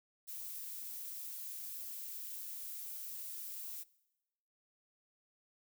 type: noise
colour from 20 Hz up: violet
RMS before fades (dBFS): -45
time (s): 0.27-3.84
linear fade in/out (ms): 20
effects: noise-tail reverb RT60 1.0 s tail -22 dB re dry